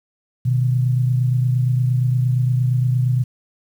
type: tone pair together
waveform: sine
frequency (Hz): 124 / 152.62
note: B2 / D#3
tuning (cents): +7 / -33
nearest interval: major third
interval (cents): 360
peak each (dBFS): -15 / -24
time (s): 0.45-3.24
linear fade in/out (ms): 10
effects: 8-bit